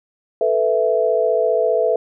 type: chord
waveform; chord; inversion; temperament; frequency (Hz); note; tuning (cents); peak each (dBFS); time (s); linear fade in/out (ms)
sine; A suspended second; none; just; 440 / 495 / 660; A4 / B4 / E5; 0 / +4 / +2; -19 / -19 / -18; 0.41-1.96; 2
effects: none